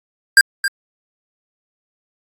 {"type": "tone with echo", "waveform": "square", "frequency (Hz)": 1600, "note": "G6", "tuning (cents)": 35, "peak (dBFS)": -5, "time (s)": [0.37, 0.41], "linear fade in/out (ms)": 2, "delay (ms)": 270, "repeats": 1, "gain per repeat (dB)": -11, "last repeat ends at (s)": 0.68, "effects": ["AAC 48 kbps"]}